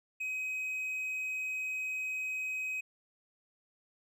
triangle tone, 2528 Hz, D#7, 27 cents sharp, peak -32 dBFS, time 0.2-2.81 s, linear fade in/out 10 ms, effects none

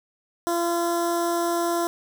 15% pulse tone with notch filter, 341.9 Hz, F4, 37 cents flat, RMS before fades -24 dBFS, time 0.47-1.87 s, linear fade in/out 0 ms, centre 2600 Hz, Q 0.59, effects none

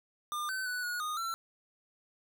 square tone with pitch steps, 1203 / 1528 / 1484 / 1451 / 1233 / 1348 Hz, D6 / G6 / F#6 / F#6 / D#6 / E6, +41 / -45 / +5 / -34 / -16 / +38 cents, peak -34 dBFS, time 0.32-1.34 s, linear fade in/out 0 ms, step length 170 ms, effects none

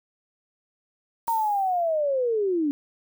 violet noise with exponential decay, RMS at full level -36 dBFS, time 1.27-2.01 s, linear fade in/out 5 ms, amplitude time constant 160 ms
sine linear sweep, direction down, 932.3 to 277.1 Hz, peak -21 dBFS, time 1.28-2.71 s, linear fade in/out 0 ms
effects none

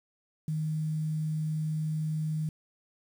sine tone with quantisation, 155.56 Hz, D#3, in tune, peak -28 dBFS, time 0.48-2.49 s, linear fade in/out 2 ms, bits 9, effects none

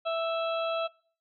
harmonic tone, 659.3 Hz, E5, in tune, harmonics 1 / 2 / 4 / 5 / 6, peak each -28 / -34 / -40 / -42 / -44 dBFS, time 0.05-0.88 s, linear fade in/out 20 ms, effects noise-tail reverb RT60 0.5 s tail -25 dB re dry

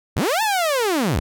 sawtooth linear two-way sweep, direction up then down, 46.25 to 904 to 46.25 Hz, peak -14 dBFS, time 0.16-1.2 s, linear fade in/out 10 ms, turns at 0.42 s, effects none

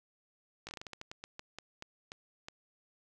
slowing click train, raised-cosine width 0.2 ms, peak -26 dBFS, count 16, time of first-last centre 0.67-2.485 s, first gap 18 ms, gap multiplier 1.24, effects none

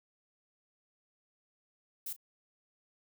violet noise with echo, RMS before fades -39 dBFS, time 2.06-2.13 s, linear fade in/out 5 ms, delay 34 ms, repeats 1, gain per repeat -15 dB, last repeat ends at 2.164 s, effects none

